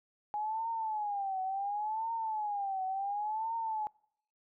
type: tone with vibrato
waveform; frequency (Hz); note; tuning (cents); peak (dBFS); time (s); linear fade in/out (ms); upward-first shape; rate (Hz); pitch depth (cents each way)
sine; 830.6; G#5; 0; -32; 0.34-3.87; 0; triangle; 0.7; 180
effects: noise-tail reverb RT60 0.7 s tail -26 dB re dry